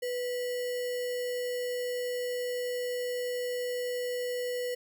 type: tone with sample-and-hold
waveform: sine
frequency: 494.2 Hz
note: B4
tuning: 1 cent sharp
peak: -30 dBFS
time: 0.02-4.75 s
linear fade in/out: 10 ms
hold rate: 2450 Hz
effects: none